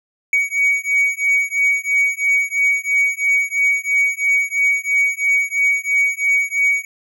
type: beating tone pair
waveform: triangle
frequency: 2252 / 2255 Hz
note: C#7 / C#7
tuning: +27 / +29 cents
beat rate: 3 Hz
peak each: -16 dBFS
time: 0.33-6.85 s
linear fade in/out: 2 ms
effects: none